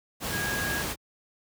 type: tone in noise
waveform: sine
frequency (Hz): 1643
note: G#6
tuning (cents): -19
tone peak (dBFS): -30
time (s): 0.3-0.85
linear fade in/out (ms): 50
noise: pink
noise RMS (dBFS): -31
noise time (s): 0.2-0.96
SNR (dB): -2
effects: high-pass 60 Hz 12 dB/octave